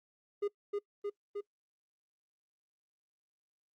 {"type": "tone with echo", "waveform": "triangle", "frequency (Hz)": 408.3, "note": "G#4", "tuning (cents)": -29, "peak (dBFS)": -28, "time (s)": [0.42, 0.48], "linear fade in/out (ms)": 10, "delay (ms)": 310, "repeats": 3, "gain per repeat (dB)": -2, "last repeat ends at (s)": 1.41, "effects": ["noise-tail reverb RT60 0.1 s tail -23 dB re dry", "Opus 48 kbps"]}